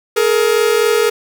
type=tone pair together; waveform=45% pulse; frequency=422.6 / 466.5 Hz; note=G#4 / A#4; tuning=+30 / +1 cents; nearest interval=major second; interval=171 cents; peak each=-14 dBFS; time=0.16-1.1 s; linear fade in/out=10 ms; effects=none

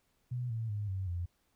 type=tone with pitch steps; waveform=sine; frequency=123.4 / 113.16 / 103.77 / 95.15 / 87.26 Hz; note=B2 / A2 / G#2 / F#2 / F2; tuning=-1 / +49 / -1 / +49 / -1 cents; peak=-33 dBFS; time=0.31-1.26 s; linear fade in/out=10 ms; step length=190 ms; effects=pink hiss -75 dBFS RMS until 1.55 s

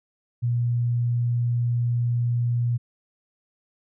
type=tone; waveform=sine; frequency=119.9 Hz; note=A#2; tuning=49 cents sharp; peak=-20 dBFS; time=0.42-2.78 s; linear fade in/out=20 ms; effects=none

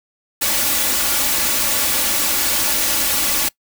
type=noise with comb filter; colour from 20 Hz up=white; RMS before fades=-18 dBFS; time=0.41-3.49 s; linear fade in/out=10 ms; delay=3.5 ms; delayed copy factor=+0.65; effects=noise-tail reverb RT60 0.1 s tail -22 dB re dry

